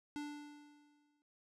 square tone with exponential decay, 293.7 Hz, D4, in tune, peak -40 dBFS, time 0.16-1.22 s, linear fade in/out 0 ms, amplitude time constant 230 ms, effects low-pass 8000 Hz 12 dB/octave

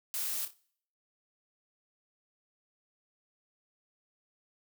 blue noise with echo, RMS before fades -35 dBFS, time 0.14-0.45 s, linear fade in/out 0 ms, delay 28 ms, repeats 3, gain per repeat -9 dB, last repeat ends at 0.534 s, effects noise-tail reverb RT60 0.6 s tail -23 dB re dry

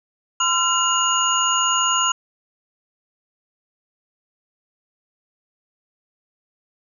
sine tone cluster, 1026 / 1365 / 2845 / 6770 Hz, C6 / F6 / F7 / G#8, -34 / -40 / +31 / +32 cents, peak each -22 dBFS, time 0.4-2.12 s, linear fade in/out 5 ms, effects none

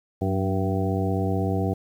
harmonic tone with a mistuned harmonic, 96 Hz, G2, 36 cents flat, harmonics 1 / 2 / 3 / 4 / 5 / 7 / 8, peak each -25 / -28 / -30 / -31 / -32 / -33 / -34 dBFS, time 0.21-1.74 s, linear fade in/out 10 ms, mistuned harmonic 2, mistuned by -49 cents, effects 9-bit

